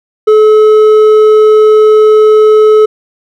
sine tone with hard clipping, 430 Hz, A4, 40 cents flat, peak -3 dBFS, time 0.27-2.86 s, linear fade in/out 10 ms, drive 5 dB, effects none

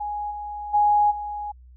sine tone with level steps, 830.6 Hz, G#5, in tune, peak -26 / -30 / -15 / -28 dBFS, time 0-1.52 s, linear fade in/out 10 ms, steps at 0.3 / 0.73 / 1.1 s, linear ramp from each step 20 ms, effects added 62 Hz sine -45 dBFS peak until 1.76 s

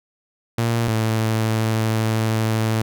sawtooth tone pair in turn, 116.1 / 110.91 Hz, A#2 / A2, -7 / +14 cents, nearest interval minor second, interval 79 cents, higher first, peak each -14 / -14 dBFS, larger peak neither, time 0.58-0.88 / 0.88-2.82 s, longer second, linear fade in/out 5 ms, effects none

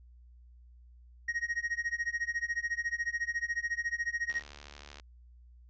triangle tone with tremolo, 1879 Hz, A#6, 13 cents sharp, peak -26 dBFS, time 1.28-4.42 s, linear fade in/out 5 ms, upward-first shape sine, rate 14 Hz, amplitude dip 95%
click train, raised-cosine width 0.2 ms, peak -30 dBFS, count 52, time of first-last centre 4.3-4.999 s, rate 73 Hz
effects added 60 Hz sine -53 dBFS peak until 5.69 s + resampled to 16000 Hz

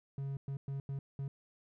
triangle tone bursts at uneven times, 137.7 Hz, C#3, 11 cents flat, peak -34 dBFS, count 5, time 0.18-0.37 / 0.48-0.57 / 0.68-0.8 / 0.89-0.99 / 1.19-1.28 s, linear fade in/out 2 ms, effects none

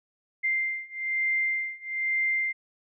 sine beating tone pair, 2093 / 2094.1 Hz, C7 / C7, 0 / +1 cents, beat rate 1.1 Hz, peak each -29 / -28 dBFS, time 0.43-2.53 s, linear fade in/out 20 ms, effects none

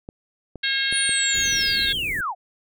clicks, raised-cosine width 2 ms, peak -22 dBFS, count 4, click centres 0.089 / 0.557 / 0.926 / 1.093 s
harmonic tone, 540 Hz, C#5, 45 cents flat, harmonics 3 / 4 / 5 / 6 / 7 / 8, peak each -25 / -29 / -30 / -28 / -28 / -29 dBFS, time 0.63-1.93 s, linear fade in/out 10 ms
sine linear sweep, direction down, 9810 to 663 Hz, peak -23 dBFS, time 0.91-2.35 s, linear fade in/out 50 ms
pink band-stop noise, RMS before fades -36 dBFS, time 1.34-2.21 s, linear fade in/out 5 ms, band 500 to 7500 Hz, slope 48 dB/octave
effects none

